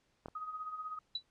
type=clicks; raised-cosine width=1 ms; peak=-29 / -32 dBFS; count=2; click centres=0.259 / 0.284 s
type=tone with tremolo; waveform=sine; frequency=1255 Hz; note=D#6; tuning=15 cents sharp; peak=-37 dBFS; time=0.35-0.99 s; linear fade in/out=5 ms; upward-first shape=sine; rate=16 Hz; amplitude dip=60%
type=tone with exponential decay; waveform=sine; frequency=3951 Hz; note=B7; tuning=in tune; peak=-30 dBFS; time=1.15-1.23 s; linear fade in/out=5 ms; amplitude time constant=16 ms
effects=pink hiss -75 dBFS RMS until 1.3 s + low-pass 7000 Hz 12 dB/octave